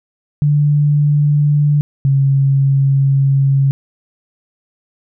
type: tone pair in turn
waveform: sine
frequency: 146.83 / 137.16 Hz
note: D3 / C#3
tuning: 0 / -18 cents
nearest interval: minor second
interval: 118 cents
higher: first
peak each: -9 dBFS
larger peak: neither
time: 0.42-1.81 / 2.05-3.71 s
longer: second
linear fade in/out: 0 ms
effects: none